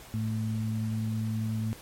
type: tone pair together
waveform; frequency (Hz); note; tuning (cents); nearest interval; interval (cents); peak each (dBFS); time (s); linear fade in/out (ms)
sine; 109.92 / 220; A2 / A3; -1 / 0; octave; 1201; -29 / -32; 0.14-1.73; 0
effects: pink hiss -49 dBFS RMS until 1.81 s + MP3 64 kbps